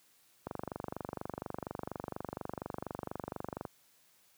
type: click train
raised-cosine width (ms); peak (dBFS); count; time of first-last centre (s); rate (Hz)
1; -23; 78; 0.47-3.652; 24.2
effects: white hiss -67 dBFS RMS until 4.37 s + high-pass 80 Hz 12 dB/octave